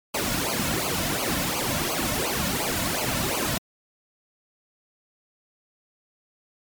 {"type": "noise with flanger", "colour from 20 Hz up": "pink", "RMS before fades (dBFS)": -26, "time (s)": [0.14, 3.58], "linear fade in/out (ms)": 5, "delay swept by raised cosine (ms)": [0.54, 2.54], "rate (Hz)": 2.8, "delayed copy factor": -1, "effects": ["MP3 96 kbps"]}